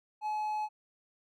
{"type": "tone", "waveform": "triangle", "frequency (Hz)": 852, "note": "G#5", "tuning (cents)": 44, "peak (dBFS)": -29, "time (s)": [0.21, 0.69], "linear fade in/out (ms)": 50, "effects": []}